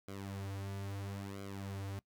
sawtooth tone with flanger, 98.6 Hz, G2, 11 cents sharp, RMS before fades -43 dBFS, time 0.08-1.99 s, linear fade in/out 0 ms, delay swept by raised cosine 1.1 to 6.4 ms, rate 0.75 Hz, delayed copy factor -0.85, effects noise-tail reverb RT60 0.1 s tail -21 dB re dry

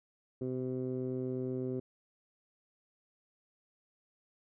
15% pulse tone with low-pass filter, 128.2 Hz, C3, 35 cents flat, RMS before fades -36 dBFS, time 0.41-1.8 s, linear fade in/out 5 ms, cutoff 390 Hz, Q 2, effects none

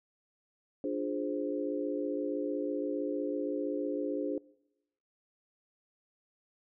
sine chord, D half-diminished seventh, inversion none, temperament equal, 293.7 / 349.2 / 415.3 / 523.3 Hz, D4 / F4 / Ab4 / C5, 0 / 0 / 0 / 0 cents, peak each -34 / -39 / -37 / -37 dBFS, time 0.84-4.38 s, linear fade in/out 2 ms, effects noise-tail reverb RT60 0.9 s tail -23 dB re dry

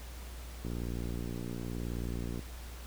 click train, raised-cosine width 3 ms, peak -26 dBFS, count 104, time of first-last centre 0.65-2.393 s, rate 59.1 Hz, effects added 60 Hz sine -43 dBFS peak until 2.86 s + pink hiss -51 dBFS RMS until 2.86 s

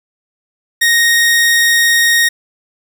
sawtooth tone, 1864.7 Hz, A#6, in tune, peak -5 dBFS, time 0.81-2.29 s, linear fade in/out 10 ms, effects none

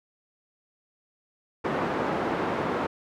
pink band-pass noise, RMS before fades -28 dBFS, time 1.64-2.87 s, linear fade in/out 10 ms, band 230 to 1300 Hz, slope 12 dB/octave, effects none

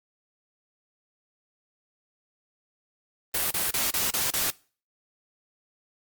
white noise bursts, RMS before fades -26 dBFS, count 6, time 3.34-4.505 s, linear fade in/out 5 ms, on 170 ms, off 29 ms, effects noise-tail reverb RT60 0.4 s tail -23 dB re dry + Opus 32 kbps

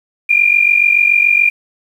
sine tone pair together, 2383 / 2430 Hz, D7 / D#7, +25 / -42 cents, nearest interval unison, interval 33 cents, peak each -11 dBFS, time 0.29-1.5 s, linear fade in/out 10 ms, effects 7-bit

